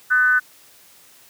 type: tone with frequency modulation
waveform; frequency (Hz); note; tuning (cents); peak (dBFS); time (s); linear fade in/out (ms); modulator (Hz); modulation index
sine; 1500; F#6; +23; -13; 0.1-0.4; 20; 258; 0.49
effects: white hiss -50 dBFS RMS until 1.29 s + high-pass 80 Hz 12 dB/octave